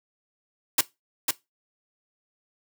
white noise with echo, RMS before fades -19 dBFS, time 0.78-0.81 s, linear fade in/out 5 ms, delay 500 ms, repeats 1, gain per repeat -4 dB, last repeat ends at 1.31 s, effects noise-tail reverb RT60 0.2 s tail -19 dB re dry + high-pass 100 Hz 12 dB/octave

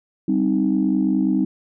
sine chord, C minor, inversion second, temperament equal, 196 / 261.6 / 311.1 Hz, G3 / C4 / Eb4, 0 / 0 / 0 cents, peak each -20 dBFS, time 0.28-1.45 s, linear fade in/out 5 ms, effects tanh soft clip ceiling -8 dBFS

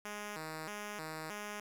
5% pulse tone with vibrato, 181 Hz, F#3, 38 cents flat, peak -30 dBFS, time 0.05-1.6 s, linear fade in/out 2 ms, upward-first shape square, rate 1.6 Hz, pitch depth 240 cents each way, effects 10-bit

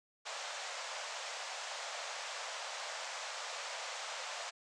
pink band-pass noise, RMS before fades -43 dBFS, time 0.25-4.51 s, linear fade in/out 20 ms, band 550 to 7700 Hz, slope 48 dB/octave, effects none

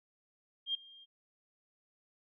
sine tone with ADSR envelope, 3207 Hz, G7, 39 cents sharp, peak -29 dBFS, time 0.66-1.06 s, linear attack 85 ms, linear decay 8 ms, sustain -24 dB, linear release 29 ms, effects none

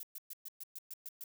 violet noise bursts, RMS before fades -45 dBFS, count 9, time 0-1.239 s, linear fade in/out 2 ms, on 31 ms, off 120 ms, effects none

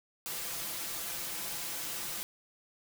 white noise with comb filter, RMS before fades -38 dBFS, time 0.26-2.23 s, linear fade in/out 0 ms, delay 5.9 ms, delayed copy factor +0.8, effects none

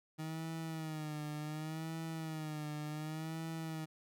30% pulse tone with vibrato, 156.2 Hz, D#3, 7 cents sharp, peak -37 dBFS, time 0.18-3.86 s, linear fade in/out 20 ms, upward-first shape sine, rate 0.68 Hz, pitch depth 70 cents each way, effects none

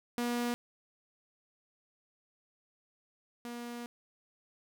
sawtooth tone pair in turn, 240.4 / 238.9 Hz, B3 / A#3, -46 / +43 cents, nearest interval unison, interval 11 cents, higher first, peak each -27 / -36 dBFS, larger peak first, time 0.18-0.54 / 3.45-3.86 s, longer second, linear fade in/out 0 ms, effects none

